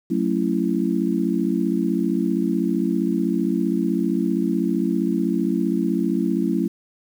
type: chord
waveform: sine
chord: F# minor seventh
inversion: none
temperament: just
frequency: 185 / 222 / 277.5 / 333 Hz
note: F#3 / A3 / C#4 / E4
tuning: 0 / +16 / +2 / +18 cents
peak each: -24 dBFS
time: 0.1-6.68 s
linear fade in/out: 10 ms
effects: 8-bit